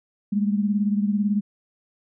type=beating tone pair; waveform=sine; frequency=202.9 / 220.9 Hz; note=G#3 / A3; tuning=-40 / +7 cents; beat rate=18 Hz; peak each=-20 / -26 dBFS; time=0.32-1.41 s; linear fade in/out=10 ms; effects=none

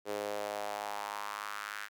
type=tone with high-pass filter sweep; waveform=sawtooth; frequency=103.4 Hz; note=G#2; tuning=7 cents flat; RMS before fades=-39 dBFS; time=0.05-1.89 s; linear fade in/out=50 ms; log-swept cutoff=440 to 1600 Hz; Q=3; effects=none

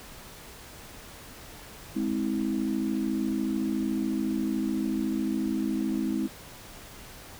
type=chord; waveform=sine; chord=Ab augmented; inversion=none; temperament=equal with one note detuned; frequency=207.7 / 261.6 / 321.7 Hz; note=Ab3 / C4 / E4; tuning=0 / 0 / -42 cents; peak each=-30 dBFS; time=1.95-6.28 s; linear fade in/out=20 ms; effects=pink hiss -46 dBFS RMS until 7.39 s

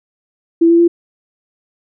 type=tone with pitch steps; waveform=sine; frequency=333.4 / 337.7 / 342 Hz; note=E4 / E4 / F4; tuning=+20 / +42 / -36 cents; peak=-6 dBFS; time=0.61-0.88 s; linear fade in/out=10 ms; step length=90 ms; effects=none

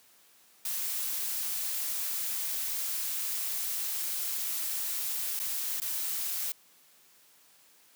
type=noise with dropouts; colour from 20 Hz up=blue; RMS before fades=-33 dBFS; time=0.65-6.52 s; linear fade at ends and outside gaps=2 ms; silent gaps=5.392-5.399 / 5.801-5.818 s; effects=white hiss -61 dBFS RMS until 7.95 s + high-pass 150 Hz 12 dB/octave

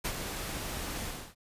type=noise with ADSR envelope; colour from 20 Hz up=pink; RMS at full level=-31 dBFS; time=0.04-1.35 s; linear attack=13 ms; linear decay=65 ms; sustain=-6 dB; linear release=300 ms; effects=resampled to 32000 Hz

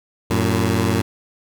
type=tone pair together; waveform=15% pulse; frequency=92.5 / 112.61 Hz; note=F#2 / A2; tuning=0 / +41 cents; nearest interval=minor third; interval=341 cents; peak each=-13 dBFS; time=0.3-1.02 s; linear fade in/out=10 ms; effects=none

